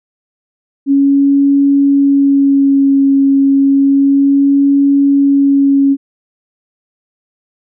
sine tone with vibrato, 277.2 Hz, C#4, in tune, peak -6 dBFS, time 0.86-5.97 s, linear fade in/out 50 ms, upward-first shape sine, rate 0.31 Hz, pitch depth 16 cents each way, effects none

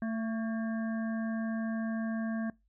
harmonic tone with a mistuned harmonic, 223.4 Hz, A3, 27 cents sharp, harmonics 1 / 3 / 5 / 7 / 8, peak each -31 / -42 / -49 / -45 / -53 dBFS, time 0.02-2.5 s, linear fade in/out 2 ms, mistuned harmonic 7, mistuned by +52 cents, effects noise-tail reverb RT60 0.2 s tail -23 dB re dry + added 50 Hz sine -68 dBFS peak until 2.68 s

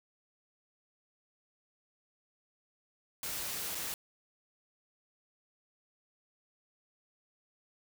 white noise with dropouts, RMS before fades -38 dBFS, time 3.23-3.94 s, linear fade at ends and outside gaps 1 ms, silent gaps 3.748-3.752 s, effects none

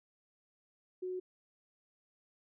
sine tone, 367.6 Hz, F#4, 11 cents flat, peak -36 dBFS, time 1.02-1.2 s, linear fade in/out 10 ms, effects none

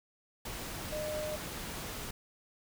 sine tone in noise, 610 Hz, D#5, 34 cents flat, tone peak -35 dBFS, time 0.92-1.36 s, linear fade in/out 5 ms, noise pink, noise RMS -41 dBFS, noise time 0.45-2.11 s, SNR +3 dB, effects none

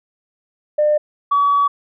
sine tone pair in turn, 600 / 1137.2 Hz, D5 / C#6, +37 / +44 cents, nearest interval major seventh, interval 1107 cents, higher second, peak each -11 dBFS, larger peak neither, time 0.78-0.98 / 1.31-1.68 s, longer second, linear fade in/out 10 ms, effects tanh soft clip ceiling -7 dBFS

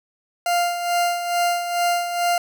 40% pulse tone with tremolo, 698.5 Hz, F5, in tune, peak -16 dBFS, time 0.46-2.38 s, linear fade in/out 2 ms, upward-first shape sine, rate 2.3 Hz, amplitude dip 60%, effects none

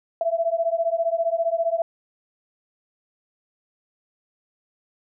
sine beating tone pair, 659.3 / 674.3 Hz, E5 / E5, 0 / +39 cents, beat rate 15 Hz, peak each -23 dBFS, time 0.21-1.82 s, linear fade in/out 2 ms, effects none

